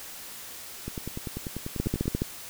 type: two click trains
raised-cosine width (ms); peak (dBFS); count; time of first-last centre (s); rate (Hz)
3; -20 / -13; 13 / 7; 0.88-2.056 / 1.8-2.22; 10.2 / 14.3
effects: white hiss -42 dBFS RMS until 2.49 s